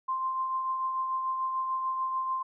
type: tone with tremolo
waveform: sine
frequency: 1046.5 Hz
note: C6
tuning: in tune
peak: -26 dBFS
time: 0.08-2.43 s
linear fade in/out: 10 ms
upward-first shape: triangle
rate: 6.8 Hz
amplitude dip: 40%
effects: none